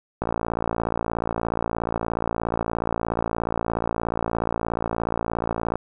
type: click train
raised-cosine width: 1 ms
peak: -10 dBFS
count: 316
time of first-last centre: 0.22-5.756 s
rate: 56.9 Hz
effects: none